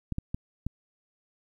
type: clicks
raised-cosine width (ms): 5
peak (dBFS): -18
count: 4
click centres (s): 0.123 / 0.184 / 0.345 / 0.666
effects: 10-bit